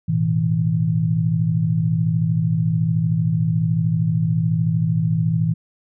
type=chord; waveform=sine; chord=A suspended second; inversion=none; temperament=equal with one note detuned; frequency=110 / 123.47 / 162.26 Hz; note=A2 / B2 / E3; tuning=0 / 0 / -27 cents; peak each=-22 / -24 / -18 dBFS; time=0.08-5.54 s; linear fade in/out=10 ms; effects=none